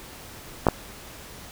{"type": "clicks", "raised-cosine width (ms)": 1, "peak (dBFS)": -3, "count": 2, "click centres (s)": [0.668, 0.686], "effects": ["pink hiss -43 dBFS RMS until 1.51 s"]}